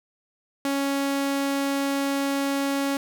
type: tone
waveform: sawtooth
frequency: 277.5 Hz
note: C#4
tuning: 2 cents sharp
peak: -19 dBFS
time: 0.65-2.97 s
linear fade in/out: 2 ms
effects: none